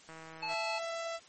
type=click train; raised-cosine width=0.5 ms; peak=-34 dBFS; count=73; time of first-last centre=0.09-0.537 s; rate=161 Hz
type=harmonic tone; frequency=867 Hz; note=A5; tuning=26 cents flat; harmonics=1 / 3 / 5; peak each=-37 / -38 / -42 dBFS; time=0.42-0.79 s; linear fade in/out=10 ms
type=tone; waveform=sawtooth; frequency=666 Hz; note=E5; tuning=18 cents sharp; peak=-32 dBFS; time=0.47-1.2 s; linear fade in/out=50 ms
effects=white hiss -57 dBFS RMS until 1.28 s + MP3 32 kbps